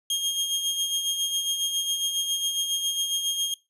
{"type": "tone with tremolo", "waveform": "sawtooth", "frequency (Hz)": 3237, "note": "G#7", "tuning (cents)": -45, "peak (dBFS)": -19, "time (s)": [0.1, 3.54], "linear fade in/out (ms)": 2, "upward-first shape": "sine", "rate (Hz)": 7.3, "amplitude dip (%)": 50, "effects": ["noise-tail reverb RT60 0.2 s tail -20 dB re dry", "resampled to 32000 Hz"]}